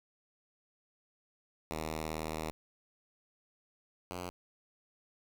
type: tone pair in turn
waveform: 5% pulse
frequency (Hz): 78.7 / 89.36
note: D#2 / F2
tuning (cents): +20 / +40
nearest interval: major second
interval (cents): 220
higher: second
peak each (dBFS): -25 / -28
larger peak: first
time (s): 1.71-2.51 / 4.11-4.3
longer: first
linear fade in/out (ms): 0
effects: none